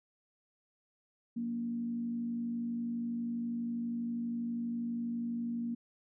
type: tone with frequency modulation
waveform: sine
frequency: 234.9 Hz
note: A#3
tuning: 13 cents sharp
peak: -33 dBFS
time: 1.36-5.75 s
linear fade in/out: 10 ms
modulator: 52.3 Hz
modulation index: 0.33
effects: none